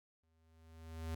square tone with exponential growth, 81 Hz, E2, 30 cents flat, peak -38 dBFS, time 0.23-1.15 s, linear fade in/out 5 ms, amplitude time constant 200 ms, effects none

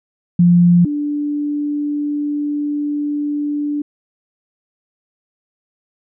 sine tone pair in turn, 174.61 / 293 Hz, F3 / D4, 0 / -4 cents, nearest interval major sixth, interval 896 cents, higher second, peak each -7 / -17 dBFS, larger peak first, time 0.39-0.85 / 0.85-3.82 s, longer second, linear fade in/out 5 ms, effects none

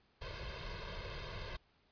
pink noise with comb filter, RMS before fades -44 dBFS, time 0.21-1.57 s, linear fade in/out 10 ms, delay 1.9 ms, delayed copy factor +0.95, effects pink hiss -72 dBFS RMS until 1.91 s + resampled to 11025 Hz

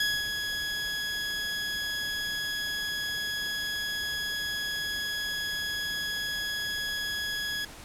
20% pulse tone with ADSR envelope, 1675 Hz, G#6, 14 cents sharp, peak -19 dBFS, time 0-7.65 s, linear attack 4 ms, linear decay 240 ms, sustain -6 dB, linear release 5 ms, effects pink hiss -46 dBFS RMS until 7.84 s + low-pass 12000 Hz 12 dB/octave

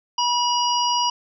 harmonic tone with a mistuned harmonic, 970 Hz, B5, 31 cents flat, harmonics 1 / 3 / 5 / 6, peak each -20 / -25 / -27 / -28 dBFS, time 0.18-1.1 s, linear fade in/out 5 ms, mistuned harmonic 6, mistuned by -59 cents, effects none

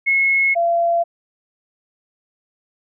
sine tone pair in turn, 2177 / 682.2 Hz, C#7 / F5, -32 / -41 cents, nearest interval octave + minor sixth, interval 2009 cents, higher first, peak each -13 / -14 dBFS, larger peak first, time 0.06-0.55 / 0.55-1.04 s, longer neither, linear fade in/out 20 ms, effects none

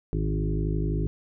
harmonic tone with a mistuned harmonic, 51.91 Hz, G#1, in tune, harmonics 1 / 2 / 3 / 5 / 6 / 7 / 8, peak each -27 / -32 / -29 / -37 / -35 / -36 / -38 dBFS, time 0.13-1.07 s, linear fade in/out 0 ms, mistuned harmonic 2, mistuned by +28 cents, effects none

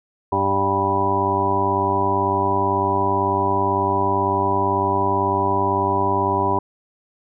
harmonic tone with a mistuned harmonic, 98 Hz, G2, in tune, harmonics 1 / 2 / 3 / 4 / 6 / 7 / 8 / 9 / 10, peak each -27 / -31 / -28 / -24 / -29 / -30 / -26 / -30 / -20 dBFS, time 0.32-6.59 s, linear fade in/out 5 ms, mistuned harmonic 7, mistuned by +19 cents, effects none

